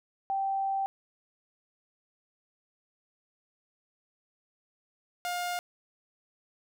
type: tone pair in turn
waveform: sine / sawtooth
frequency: 780 / 709 Hz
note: G5 / F5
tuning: -9 / +26 cents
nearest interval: major second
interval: 165 cents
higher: first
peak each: -27 dBFS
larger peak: neither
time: 0.3-0.86 / 5.25-5.59 s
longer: first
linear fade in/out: 0 ms
effects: none